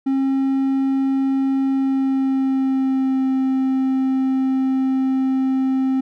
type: tone with pitch glide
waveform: triangle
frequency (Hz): 269.2 to 263.8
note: C4 to C4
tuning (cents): +49 to +14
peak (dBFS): -14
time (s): 0.06-6.01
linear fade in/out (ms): 10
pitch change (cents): -35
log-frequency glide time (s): 1.7-3.26
effects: none